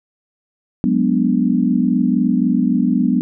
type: chord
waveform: sine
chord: G# half-diminished seventh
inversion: third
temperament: equal with one note detuned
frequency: 183.72 / 207.7 / 246.9 / 293.7 Hz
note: F#3 / G#3 / B3 / D4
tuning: -12 / 0 / 0 / 0 cents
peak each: -19 / -19 / -16 / -21 dBFS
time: 0.84-3.21 s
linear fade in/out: 0 ms
effects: none